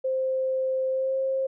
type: tone with pitch glide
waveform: sine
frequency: 523.3 to 532.1 Hz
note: C5 to C5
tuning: 0 to +29 cents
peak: -23 dBFS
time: 0.04-1.47 s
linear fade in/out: 10 ms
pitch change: +29 cents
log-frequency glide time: 0.9-1.16 s
effects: none